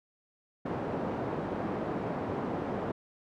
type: band-pass noise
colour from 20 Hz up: pink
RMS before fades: -34 dBFS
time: 0.65-2.92 s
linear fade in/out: 10 ms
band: 170 to 840 Hz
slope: 12 dB/octave
effects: none